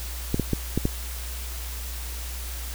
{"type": "clicks", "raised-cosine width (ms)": 3, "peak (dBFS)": -9, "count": 5, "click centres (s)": [0.344, 0.397, 0.533, 0.776, 0.854], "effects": ["added 60 Hz sine -32 dBFS peak until 2.74 s", "white hiss -38 dBFS RMS until 2.74 s"]}